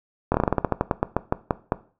slowing click train, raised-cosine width 1 ms, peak -5 dBFS, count 17, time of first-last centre 0.32-1.721 s, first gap 23 ms, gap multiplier 1.16, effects noise-tail reverb RT60 0.4 s tail -17 dB re dry

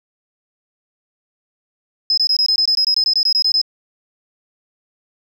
sine tone bursts, 5100 Hz, D#8, 42 cents sharp, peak -12 dBFS, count 16, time 2.1-3.615 s, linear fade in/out 2 ms, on 75 ms, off 21 ms, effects 7-bit

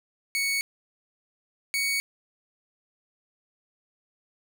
sawtooth tone pair in turn, 2223 / 2234 Hz, C#7 / C#7, +4 / +13 cents, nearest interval unison, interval 9 cents, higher second, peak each -21 dBFS, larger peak neither, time 0.35-0.61 / 1.74-2 s, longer neither, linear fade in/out 0 ms, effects none

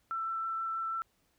sine tone with vibrato, 1335 Hz, E6, 22 cents sharp, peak -32 dBFS, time 0.11-1.02 s, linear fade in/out 0 ms, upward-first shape triangle, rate 6.2 Hz, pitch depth 10 cents each way, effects pink hiss -73 dBFS RMS until 1.38 s

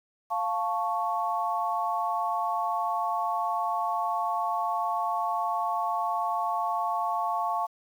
sine chord, F augmented, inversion none, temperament equal, 698.5 / 880 / 1108.7 Hz, F5 / A5 / C#6, 0 / 0 / 0 cents, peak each -30 dBFS, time 0.3-7.67 s, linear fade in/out 20 ms, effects 9-bit

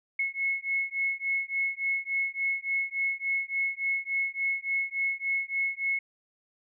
sine beating tone pair, 2183 / 2186.5 Hz, C#7 / C#7, -27 / -24 cents, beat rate 3.5 Hz, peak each -30 dBFS, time 0.19-5.99 s, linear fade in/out 5 ms, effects none

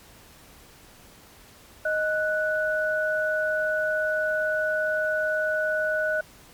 sine tone pair together, 622.3 / 1480 Hz, D#5 / F#6, 0 / 0 cents, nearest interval octave + minor third, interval 1500 cents, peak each -25 dBFS, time 1.85-6.21 s, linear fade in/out 5 ms, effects pink hiss -51 dBFS RMS until 6.53 s + MP3 96 kbps

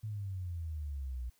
sine exponential sweep, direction down, 110 to 59.2 Hz, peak -36 dBFS, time 0.03-1.3 s, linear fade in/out 10 ms, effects white hiss -71 dBFS RMS until 1.39 s

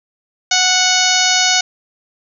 harmonic tone, 738 Hz, F#5, 5 cents flat, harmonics 1 / 2 / 3 / 4 / 5 / 6 / 7 / 8 / 9, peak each -20 / -20 / -20 / -20 / -20 / -20 / -20 / -20 / -20 dBFS, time 0.51-1.61 s, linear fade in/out 5 ms, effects none

